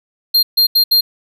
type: tone bursts at uneven times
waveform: square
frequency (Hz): 4200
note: C8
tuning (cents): +6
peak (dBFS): -9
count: 4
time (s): 0.34-0.43 / 0.57-0.67 / 0.75-0.84 / 0.91-1.01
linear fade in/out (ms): 10
effects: none